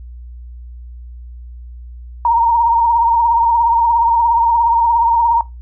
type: tone with vibrato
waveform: sine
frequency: 932.3 Hz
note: A#5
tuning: in tune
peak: -9 dBFS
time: 2.25-5.41 s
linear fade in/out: 2 ms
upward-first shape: triangle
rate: 17 Hz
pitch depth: 54 cents each way
effects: noise-tail reverb RT60 0.2 s tail -18 dB re dry + added 60 Hz sine -30 dBFS peak until 5.61 s

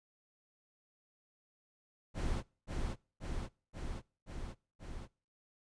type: noise with echo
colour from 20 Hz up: brown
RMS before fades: -35 dBFS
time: 2.14-2.43 s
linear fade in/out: 50 ms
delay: 530 ms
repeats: 5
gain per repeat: -2 dB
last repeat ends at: 5.08 s
effects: noise-tail reverb RT60 0.4 s tail -24 dB re dry + resampled to 22050 Hz

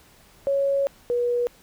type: tone pair in turn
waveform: sine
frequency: 554.4 / 483.2 Hz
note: C#5 / B4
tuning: 0 / -38 cents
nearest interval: major second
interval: 238 cents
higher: first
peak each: -19 / -20 dBFS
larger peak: first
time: 0.47-0.87 / 1.1-1.47 s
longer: first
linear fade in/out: 0 ms
effects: pink hiss -54 dBFS RMS until 1.62 s

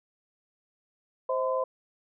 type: tone cluster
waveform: sine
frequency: 522 / 640 / 1020 Hz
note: C5 / D#5 / C6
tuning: -4 / +49 / -44 cents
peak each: -27 / -33 / -31 dBFS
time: 1.29-1.64 s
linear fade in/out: 5 ms
effects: none

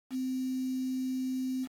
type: tone with quantisation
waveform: sine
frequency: 258.7 Hz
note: C4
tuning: 19 cents flat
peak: -30 dBFS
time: 0.1-1.68 s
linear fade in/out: 50 ms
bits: 8
effects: AAC 64 kbps

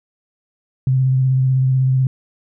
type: tone with vibrato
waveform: sine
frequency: 130.81 Hz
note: C3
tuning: in tune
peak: -12 dBFS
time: 0.87-2.07 s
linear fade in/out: 2 ms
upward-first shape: square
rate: 16 Hz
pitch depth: 17 cents each way
effects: none

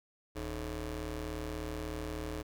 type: ring-modulated tone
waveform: 20% pulse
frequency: 116.54 Hz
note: A#2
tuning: in tune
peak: -29 dBFS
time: 0.35-2.43 s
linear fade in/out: 20 ms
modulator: 193 Hz
effects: none

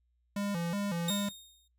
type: tone with vibrato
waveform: square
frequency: 185.5 Hz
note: F#3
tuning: 5 cents sharp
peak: -32 dBFS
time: 0.36-1.29 s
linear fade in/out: 5 ms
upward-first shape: square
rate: 2.7 Hz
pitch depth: 150 cents each way
type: tone with exponential decay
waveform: sawtooth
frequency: 3697 Hz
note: A#7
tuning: 15 cents flat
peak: -26 dBFS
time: 1.08-1.68 s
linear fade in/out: 5 ms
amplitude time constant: 130 ms
effects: noise-tail reverb RT60 0.1 s tail -17 dB re dry + added 60 Hz sine -70 dBFS peak until 1.78 s

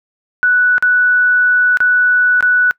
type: tone with dropouts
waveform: sine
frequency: 1480 Hz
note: F#6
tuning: in tune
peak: -8 dBFS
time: 0.43-2.71 s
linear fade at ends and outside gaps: 0 ms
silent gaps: 0.781-0.825 / 1.772-1.804 / 2.407-2.426 s
effects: noise-tail reverb RT60 0.1 s tail -24 dB re dry

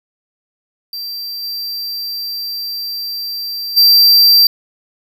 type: tone with level steps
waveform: square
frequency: 4700 Hz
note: D8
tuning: 1 cent sharp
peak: -23 / -21 / -6 dBFS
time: 0.93-4.47 s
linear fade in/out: 2 ms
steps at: 1.42 / 3.76 s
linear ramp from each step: 20 ms
effects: 8-bit

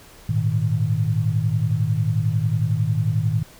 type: chord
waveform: sine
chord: Ab suspended second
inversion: none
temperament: equal with one note detuned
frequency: 105.46 / 116.54 / 155.56 Hz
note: Ab2 / Bb2 / Eb3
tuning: +27 / 0 / 0 cents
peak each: -22 / -22 / -23 dBFS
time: 0.29-3.43 s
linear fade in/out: 5 ms
effects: pink hiss -47 dBFS RMS until 3.59 s

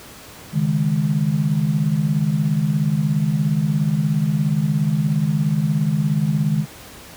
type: chord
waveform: sine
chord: C# suspended second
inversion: none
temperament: equal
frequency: 138.59 / 155.56 / 207.7 Hz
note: C#3 / D#3 / G#3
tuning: 0 / 0 / 0 cents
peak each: -23 / -18 / -22 dBFS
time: 0.52-6.66 s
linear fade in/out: 50 ms
effects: pink hiss -40 dBFS RMS until 7.16 s + high-pass 60 Hz 12 dB/octave

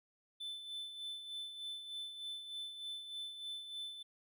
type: tone with tremolo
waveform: triangle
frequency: 3520 Hz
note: A7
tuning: in tune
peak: -39 dBFS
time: 0.4-4.03 s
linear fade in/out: 10 ms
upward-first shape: sine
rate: 3.3 Hz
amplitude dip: 55%
effects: none

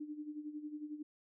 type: tone with tremolo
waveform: sine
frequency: 300 Hz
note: D4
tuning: 37 cents sharp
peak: -39 dBFS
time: 0-1.03 s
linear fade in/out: 10 ms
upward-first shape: sine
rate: 11 Hz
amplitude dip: 70%
effects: none

